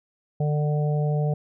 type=harmonic tone; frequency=149 Hz; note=D3; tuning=25 cents sharp; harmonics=1 / 3 / 4 / 5; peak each=-21 / -31 / -33 / -35 dBFS; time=0.4-1.34 s; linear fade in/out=5 ms; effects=none